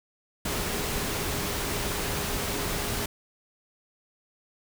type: tone in noise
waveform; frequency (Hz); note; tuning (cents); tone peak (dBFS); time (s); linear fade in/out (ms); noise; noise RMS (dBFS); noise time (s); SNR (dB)
sine; 409; G#4; -26; -39; 0.45-3.06; 5; pink; -30; 0.45-3.06; -12
effects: none